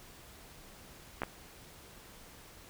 clicks, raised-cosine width 0.5 ms, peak -18 dBFS, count 2, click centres 1.219 / 1.234 s, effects pink hiss -54 dBFS RMS until 2.69 s

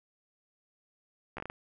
slowing click train, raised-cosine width 0.5 ms, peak -24 dBFS, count 6, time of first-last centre 1.37-1.499 s, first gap 13 ms, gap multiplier 1.35, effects none

